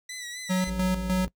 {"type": "tone with vibrato", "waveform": "15% pulse", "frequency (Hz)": 1968, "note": "B6", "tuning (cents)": -7, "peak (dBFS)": -29, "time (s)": [0.09, 0.7], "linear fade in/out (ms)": 5, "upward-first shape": "sine", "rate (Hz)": 3.9, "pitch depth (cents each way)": 50}
{"type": "tone with tremolo", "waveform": "square", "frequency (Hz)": 185, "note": "F#3", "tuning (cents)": 0, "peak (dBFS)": -23, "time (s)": [0.49, 1.27], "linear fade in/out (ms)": 20, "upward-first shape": "square", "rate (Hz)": 3.3, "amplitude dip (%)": 60}
{"type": "harmonic tone", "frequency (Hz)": 56.8, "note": "A#1", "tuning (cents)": -44, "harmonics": [1, 3, 5, 7, 9], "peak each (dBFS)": [-32, -41, -47, -48, -53], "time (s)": [0.67, 1.28], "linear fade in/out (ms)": 0}
{"effects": ["noise-tail reverb RT60 0.1 s tail -22 dB re dry"]}